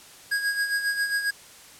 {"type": "tone with tremolo", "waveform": "square", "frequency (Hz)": 1642, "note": "G#6", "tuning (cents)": -20, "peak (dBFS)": -22, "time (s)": [0.31, 1.31], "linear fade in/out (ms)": 10, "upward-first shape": "sine", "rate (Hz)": 7.4, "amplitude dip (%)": 60, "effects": ["white hiss -48 dBFS RMS until 1.79 s", "low-pass 11000 Hz 12 dB/octave"]}